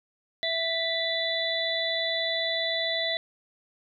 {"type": "harmonic tone with a mistuned harmonic", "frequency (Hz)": 659.3, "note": "E5", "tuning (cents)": 0, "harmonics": [1, 3, 5, 6], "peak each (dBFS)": [-31, -31, -31, -31], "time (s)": [0.43, 3.17], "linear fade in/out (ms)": 0, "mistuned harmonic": 5, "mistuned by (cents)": 100, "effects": []}